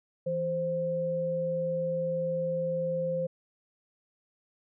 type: tone pair together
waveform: sine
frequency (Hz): 164.8 / 523.2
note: E3 / C5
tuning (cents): 0 / 0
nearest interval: octave + minor sixth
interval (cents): 2000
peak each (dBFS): -35 / -28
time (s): 0.26-3.27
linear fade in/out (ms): 10
effects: none